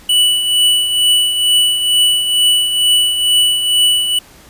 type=tone with tremolo; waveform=square; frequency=2960 Hz; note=F#7; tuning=in tune; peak=-8 dBFS; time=0.09-4.19 s; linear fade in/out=5 ms; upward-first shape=triangle; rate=2.2 Hz; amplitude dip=60%; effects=pink hiss -42 dBFS RMS until 4.49 s + resampled to 32000 Hz